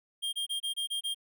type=tone bursts; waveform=square; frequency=3210 Hz; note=G7; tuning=40 cents sharp; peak=-31 dBFS; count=7; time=0.22-1.146 s; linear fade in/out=20 ms; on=110 ms; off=26 ms; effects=none